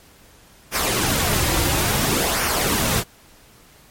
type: noise with flanger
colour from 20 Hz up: pink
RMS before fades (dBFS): -20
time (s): 0.71-3.04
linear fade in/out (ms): 50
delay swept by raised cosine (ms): 0.25 to 4.75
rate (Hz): 0.58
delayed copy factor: -0.55
effects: pink hiss -50 dBFS RMS until 3.9 s + MP3 64 kbps